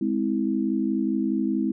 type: chord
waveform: sine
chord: Ab augmented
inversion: none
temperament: just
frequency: 207.7 / 259.6 / 324.5 Hz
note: Ab3 / C4 / E4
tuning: 0 / -13 / -27 cents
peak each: -26 dBFS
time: 0.01-1.72 s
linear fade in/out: 5 ms
effects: none